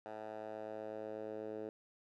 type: tone with band-pass filter sweep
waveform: 10% pulse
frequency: 108.2 Hz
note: A2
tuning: 29 cents flat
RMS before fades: -45 dBFS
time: 0.06-1.69 s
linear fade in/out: 0 ms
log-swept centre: 790 to 430 Hz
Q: 2.1
effects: none